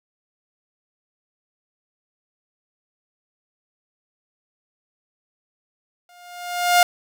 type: tone with exponential growth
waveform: sawtooth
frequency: 708 Hz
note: F5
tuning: 23 cents sharp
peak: -6 dBFS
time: 6.09-6.83 s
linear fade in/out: 2 ms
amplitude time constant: 160 ms
effects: none